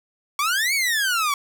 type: exponential two-way sweep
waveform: sawtooth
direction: up then down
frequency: 1112 to 2291 to 1112 Hz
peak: -16 dBFS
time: 0.39-1.34 s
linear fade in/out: 2 ms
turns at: 0.74 s
effects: none